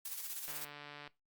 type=noise with tremolo; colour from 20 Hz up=blue; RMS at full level=-41 dBFS; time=0.05-0.65 s; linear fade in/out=5 ms; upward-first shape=square; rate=16 Hz; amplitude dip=45%
type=click train; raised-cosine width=0.3 ms; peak=-33 dBFS; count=88; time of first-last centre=0.48-1.076 s; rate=146 Hz
effects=noise-tail reverb RT60 0.2 s tail -19 dB re dry + Opus 48 kbps